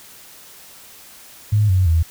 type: tone with pitch steps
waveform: sine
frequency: 105.4 / 92.82 / 81.75 Hz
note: G#2 / F#2 / E2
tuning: +26 / +6 / -14 cents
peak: -12 dBFS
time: 1.52-2.03 s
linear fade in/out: 10 ms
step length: 170 ms
effects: white hiss -43 dBFS RMS until 2.1 s